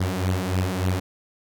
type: beating tone pair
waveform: sawtooth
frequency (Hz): 91 / 94.4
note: F#2 / F#2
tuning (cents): -28 / +35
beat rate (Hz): 3.4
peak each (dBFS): -21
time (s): 0-1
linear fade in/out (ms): 10
effects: none